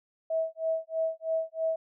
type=tone with tremolo; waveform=sine; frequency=647 Hz; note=E5; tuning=32 cents flat; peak=-24 dBFS; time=0.3-1.76 s; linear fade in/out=5 ms; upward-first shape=sine; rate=3.1 Hz; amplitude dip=100%; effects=none